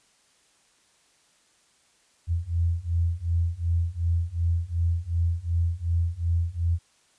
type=beating tone pair; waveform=sine; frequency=83.4 / 86.1 Hz; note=E2 / F2; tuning=+21 / -24 cents; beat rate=2.7 Hz; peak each=-26 / -25 dBFS; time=2.27-6.79 s; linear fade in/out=50 ms; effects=white hiss -63 dBFS RMS until 7.18 s + resampled to 22050 Hz